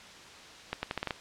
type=accelerating click train; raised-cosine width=0.3 ms; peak=-15 dBFS; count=7; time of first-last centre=0.73-1.108 s; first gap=100 ms; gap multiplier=0.81; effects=white hiss -49 dBFS RMS until 1.2 s + low-pass 5000 Hz 12 dB/octave